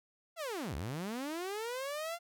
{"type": "linear two-way sweep", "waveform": "sawtooth", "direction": "down then up", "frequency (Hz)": [699, 61.74, 699], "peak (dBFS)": -33, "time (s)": [0.36, 2.19], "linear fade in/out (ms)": 50, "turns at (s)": 0.75, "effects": []}